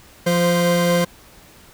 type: tone pair together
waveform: 40% pulse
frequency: 174.61 / 519.5 Hz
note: F3 / C5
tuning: 0 / -12 cents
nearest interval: octave + perfect fifth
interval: 1888 cents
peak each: -17 dBFS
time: 0.26-1.05 s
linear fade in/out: 10 ms
effects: pink hiss -47 dBFS RMS until 1.73 s